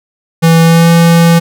square tone with pitch glide, 164.81 to 168.08 Hz, E3 to E3, 0 to +34 cents, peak -4 dBFS, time 0.42-1.4 s, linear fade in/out 20 ms, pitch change +34 cents, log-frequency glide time 0.62-0.9 s, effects none

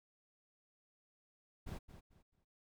brown noise with echo, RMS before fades -43 dBFS, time 1.66-1.79 s, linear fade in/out 20 ms, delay 220 ms, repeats 3, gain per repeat -11 dB, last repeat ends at 2.45 s, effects none

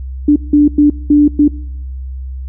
sine tone bursts at uneven times, 293.7 Hz, D4, in tune, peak -4 dBFS, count 5, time 0.28-0.36 / 0.53-0.68 / 0.78-0.9 / 1.1-1.28 / 1.39-1.48 s, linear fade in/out 5 ms, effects noise-tail reverb RT60 0.8 s tail -24 dB re dry + added 65 Hz sine -21 dBFS peak until 2.48 s

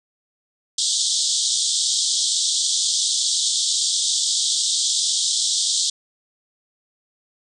pink band-pass noise, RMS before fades -21 dBFS, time 0.78-5.9 s, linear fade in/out 5 ms, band 3300 to 8700 Hz, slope 96 dB/octave, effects none

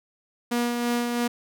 sawtooth tone with tremolo, 239.6 Hz, A#3, 48 cents sharp, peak -18 dBFS, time 0.51-1.28 s, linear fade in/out 10 ms, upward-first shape sine, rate 3 Hz, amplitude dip 35%, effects none

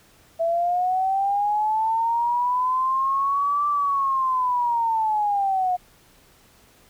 sine linear two-way sweep, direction up then down, 658 to 1172 to 717 Hz, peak -19 dBFS, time 0.39-5.77 s, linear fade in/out 20 ms, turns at 3.68 s, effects pink hiss -55 dBFS RMS until 6.89 s

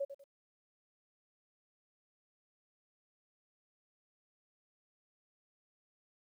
sine tone with echo, 557 Hz, C#5, 8 cents sharp, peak -32 dBFS, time 0-0.05 s, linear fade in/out 10 ms, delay 96 ms, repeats 2, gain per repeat -11 dB, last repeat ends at 0.242 s, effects 12-bit

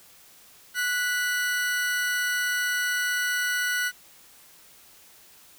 40% pulse tone pair together, 1472.7 / 1975.5 Hz, F#6 / B6, -9 / 0 cents, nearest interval perfect fourth, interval 509 cents, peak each -24 / -31 dBFS, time 0.74-3.92 s, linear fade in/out 50 ms, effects white hiss -53 dBFS RMS until 5.58 s

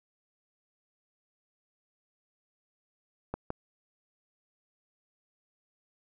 clicks, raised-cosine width 1 ms, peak -19 dBFS, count 2, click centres 3.34 / 3.504 s, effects none

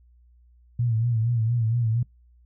sine tone with vibrato, 115.7 Hz, A#2, 13 cents flat, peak -20 dBFS, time 0.79-2.03 s, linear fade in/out 5 ms, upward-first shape sine, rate 4.3 Hz, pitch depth 84 cents each way, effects noise-tail reverb RT60 0.2 s tail -26 dB re dry + added 60 Hz sine -53 dBFS peak until 2.45 s

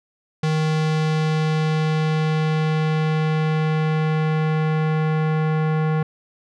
square tone with low-pass filter sweep, 156.3 Hz, D#3, 8 cents sharp, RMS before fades -20 dBFS, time 0.43-6.03 s, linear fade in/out 5 ms, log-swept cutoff 5400 to 1700 Hz, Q 0.92, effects none

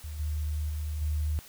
sine tone with level steps, 75.8 Hz, D#2, 45 cents flat, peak -35 / -28 / -30 / -26 dBFS, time 0.04-1.39 s, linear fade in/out 0 ms, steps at 0.19 / 0.69 / 1.01 s, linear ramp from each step 10 ms, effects white hiss -51 dBFS RMS until 1.48 s

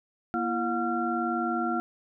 sine tone cluster, 236.8 / 335.8 / 719 / 1371 Hz, A#3 / E4 / F#5 / F6, +27 / +32 / -50 / -32 cents, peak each -31 dBFS, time 0.34-1.8 s, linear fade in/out 0 ms, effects none

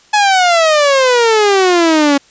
sawtooth exponential sweep, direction down, 853 to 277.2 Hz, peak -4 dBFS, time 0.13-2.18 s, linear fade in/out 10 ms, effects white hiss -47 dBFS RMS until 2.3 s + resampled to 16000 Hz

